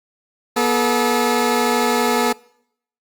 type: tone pair together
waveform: 15% pulse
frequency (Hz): 241.6 / 431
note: B3 / A4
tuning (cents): -38 / -36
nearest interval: minor seventh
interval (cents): 1002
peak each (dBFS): -12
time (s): 0.56-2.33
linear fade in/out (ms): 10
effects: noise-tail reverb RT60 0.7 s tail -24 dB re dry + Opus 48 kbps